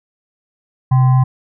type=tone with frequency modulation; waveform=sine; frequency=129.5 Hz; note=C3; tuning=17 cents flat; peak=-8 dBFS; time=0.91-1.24 s; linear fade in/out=10 ms; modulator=904 Hz; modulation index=0.3; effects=none